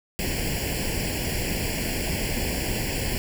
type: noise with comb filter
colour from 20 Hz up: pink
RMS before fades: -27 dBFS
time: 0.19-3.18 s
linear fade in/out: 0 ms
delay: 0.4 ms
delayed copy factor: +0.95
effects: none